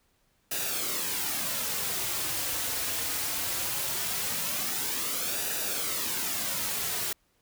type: noise with flanger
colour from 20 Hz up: white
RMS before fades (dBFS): -31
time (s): 0.51-7.13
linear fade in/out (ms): 5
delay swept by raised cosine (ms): 0.92 to 5.22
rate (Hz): 0.2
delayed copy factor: -0.55
effects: pink hiss -70 dBFS RMS until 7.41 s